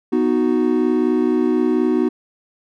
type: chord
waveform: triangle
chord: B major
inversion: none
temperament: equal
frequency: 246.9 / 311.1 / 370 Hz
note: B3 / D#4 / F#4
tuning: 0 / 0 / 0 cents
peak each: -17 dBFS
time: 0.12-2.09 s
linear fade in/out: 10 ms
effects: none